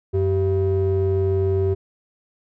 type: ring-modulated tone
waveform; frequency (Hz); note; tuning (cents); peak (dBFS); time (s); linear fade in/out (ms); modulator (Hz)
triangle; 146.83; D3; 0; -12; 0.13-1.75; 20; 240
effects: none